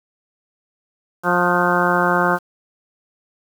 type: harmonic tone with a mistuned harmonic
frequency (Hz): 177.1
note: F3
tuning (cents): +24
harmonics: 1 / 2 / 3 / 4 / 5 / 6 / 7 / 8 / 9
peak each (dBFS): -23 / -23 / -23 / -23 / -23 / -23 / -23 / -23 / -23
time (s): 1.23-2.39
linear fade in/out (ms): 50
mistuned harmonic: 9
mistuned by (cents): -59
effects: 7-bit